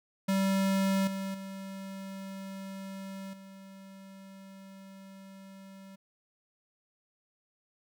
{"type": "tone with level steps", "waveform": "square", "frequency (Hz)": 193.6, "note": "G3", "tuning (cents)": -21, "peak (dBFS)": [-26, -34, -40, -48], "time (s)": [0.28, 5.96], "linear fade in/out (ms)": 10, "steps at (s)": [1.07, 1.34, 3.33], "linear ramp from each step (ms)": 5, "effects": []}